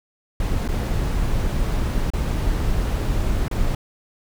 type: noise with dropouts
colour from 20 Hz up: brown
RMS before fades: -21 dBFS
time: 0.4-3.75 s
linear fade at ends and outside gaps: 2 ms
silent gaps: 0.679-0.687 / 2.103-2.135 / 3.482-3.512 s
effects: none

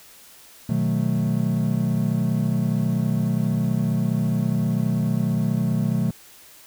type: chord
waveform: triangle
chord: B dominant seventh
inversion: none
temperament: equal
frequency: 123.47 / 155.56 / 185 / 220 Hz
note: B2 / D#3 / F#3 / A3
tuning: 0 / 0 / 0 / 0 cents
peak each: -23 dBFS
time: 0.69-6.11 s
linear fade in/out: 5 ms
effects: white hiss -48 dBFS RMS until 6.66 s

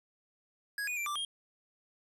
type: tone with pitch steps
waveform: square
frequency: 1660 / 2468 / 2355 / 1176 / 3228 Hz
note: G#6 / D#7 / D7 / D6 / G#7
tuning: -1 / -15 / +4 / +2 / -50 cents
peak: -34 dBFS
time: 0.78-1.25 s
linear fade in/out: 2 ms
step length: 94 ms
effects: resampled to 32000 Hz

